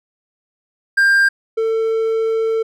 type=tone pair in turn; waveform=triangle; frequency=1595 / 447.6 Hz; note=G6 / A4; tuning=+30 / +30 cents; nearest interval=octave + minor seventh; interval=2200 cents; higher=first; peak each=-8 / -13 dBFS; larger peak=first; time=0.97-1.29 / 1.57-2.63 s; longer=second; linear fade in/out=10 ms; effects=none